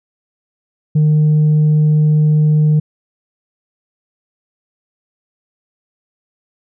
sine tone, 152.5 Hz, D#3, 34 cents flat, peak -6 dBFS, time 0.95-2.8 s, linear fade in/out 10 ms, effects tanh soft clip ceiling -7 dBFS

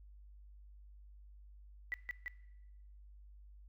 sine tone with echo, 1968 Hz, B6, 7 cents flat, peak -35 dBFS, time 1.92-1.94 s, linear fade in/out 0 ms, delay 170 ms, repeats 2, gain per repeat -2 dB, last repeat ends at 2.28 s, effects noise-tail reverb RT60 1.0 s tail -19 dB re dry + added 50 Hz sine -54 dBFS peak until 3.68 s

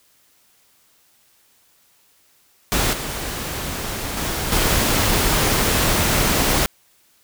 pink noise with level steps, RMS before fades -19 / -27 / -24 / -18 dBFS, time 2.72-6.66 s, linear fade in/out 0 ms, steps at 2.93 / 4.17 / 4.52 s, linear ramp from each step 2 ms, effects white hiss -58 dBFS RMS until 7.23 s

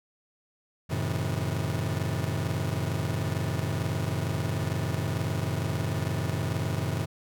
40% pulse chord, F# diminished seventh, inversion none, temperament just, 92.5 / 111 / 133.2 / 159.84 Hz, F#2 / A2 / C3 / Eb3, 0 / +16 / +31 / +47 cents, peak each -32 dBFS, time 0.89-7.06 s, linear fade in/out 20 ms, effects none

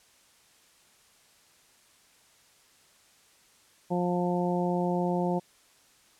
harmonic tone, 177.2 Hz, F3, 25 cents sharp, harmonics 1 / 2 / 3 / 4 / 5, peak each -28 / -31 / -33 / -34 / -35 dBFS, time 3.9-5.4 s, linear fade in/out 20 ms, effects white hiss -61 dBFS RMS until 6.19 s + low-pass 10000 Hz 12 dB/octave

